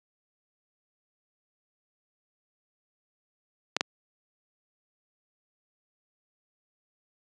clicks, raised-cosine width 0.2 ms, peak -6 dBFS, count 2, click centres 3.766 / 3.809 s, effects high-pass 200 Hz 12 dB/octave + resampled to 22050 Hz

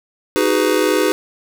square chord, G# minor seventh, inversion second, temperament just, 311.5 / 373.8 / 415.3 / 498.4 Hz, D#4 / F#4 / G#4 / B4, +2 / +18 / 0 / +16 cents, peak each -20 dBFS, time 0.36-1.12 s, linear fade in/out 0 ms, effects 7-bit

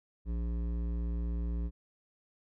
sine tone with hard clipping, 58 Hz, A#1, 8 cents flat, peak -33 dBFS, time 0.25-1.71 s, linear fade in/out 50 ms, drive 12 dB, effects none

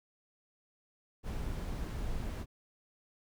brown noise, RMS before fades -37 dBFS, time 1.23-2.46 s, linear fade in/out 50 ms, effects none

